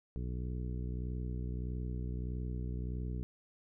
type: harmonic tone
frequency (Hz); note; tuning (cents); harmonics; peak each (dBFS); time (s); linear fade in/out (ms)
61.6; B1; -4; 1 / 2 / 3 / 4 / 5 / 6 / 7; -37 / -41 / -45 / -51 / -51 / -55 / -53; 0.16-3.23; 0
effects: none